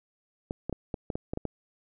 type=clicks; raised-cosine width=2 ms; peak=-18 dBFS; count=9; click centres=0.509 / 0.696 / 0.727 / 0.942 / 1.102 / 1.155 / 1.335 / 1.374 / 1.453 s; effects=none